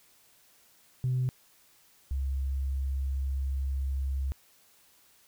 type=tone pair in turn; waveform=sine; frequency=127.6 / 67.59 Hz; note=C3 / C#2; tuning=-43 / -43 cents; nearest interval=major seventh; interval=1100 cents; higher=first; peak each=-24 / -27 dBFS; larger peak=first; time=1.04-1.29 / 2.11-4.32 s; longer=second; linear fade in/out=0 ms; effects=tanh soft clip ceiling -22 dBFS + white hiss -62 dBFS RMS until 5.27 s